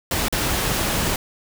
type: noise with dropouts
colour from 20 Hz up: pink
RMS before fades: -22 dBFS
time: 0.11-1.16 s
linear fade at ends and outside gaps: 2 ms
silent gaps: 0.284-0.325 s
effects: none